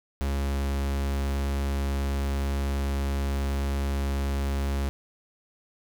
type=tone; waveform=45% pulse; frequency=69.3 Hz; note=C#2; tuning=in tune; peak=-25 dBFS; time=0.21-4.89 s; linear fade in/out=0 ms; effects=none